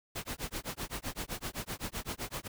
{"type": "noise with tremolo", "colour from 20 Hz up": "pink", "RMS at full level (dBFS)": -36, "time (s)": [0.15, 2.48], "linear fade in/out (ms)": 10, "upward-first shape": "sine", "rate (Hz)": 7.8, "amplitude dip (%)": 100, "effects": []}